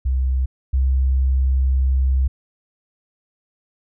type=tone pair in turn; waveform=sine; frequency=64.9 / 65.69 Hz; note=C2 / C2; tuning=-13 / +7 cents; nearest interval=unison; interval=20 cents; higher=second; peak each=-16 / -14 dBFS; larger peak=second; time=0.05-0.46 / 0.73-2.28 s; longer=second; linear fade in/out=10 ms; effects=none